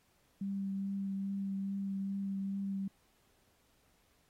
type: tone with vibrato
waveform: sine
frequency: 196 Hz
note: G3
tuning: in tune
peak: -34 dBFS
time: 0.41-2.88 s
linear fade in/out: 5 ms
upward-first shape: triangle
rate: 2.4 Hz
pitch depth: 15 cents each way
effects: pink hiss -72 dBFS RMS until 4.29 s + AAC 48 kbps